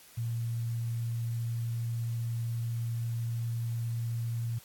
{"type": "tone with quantisation", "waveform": "sine", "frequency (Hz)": 116.54, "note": "A#2", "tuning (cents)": 0, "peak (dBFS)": -30, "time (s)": [0.17, 4.59], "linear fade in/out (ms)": 10, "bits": 10, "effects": ["white hiss -55 dBFS RMS until 4.64 s", "AAC 64 kbps"]}